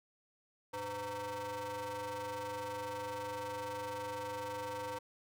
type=ring-modulated tone; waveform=40% pulse; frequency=207.7 Hz; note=G#3; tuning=in tune; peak=-35 dBFS; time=0.73-4.99 s; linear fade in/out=10 ms; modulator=715 Hz; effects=none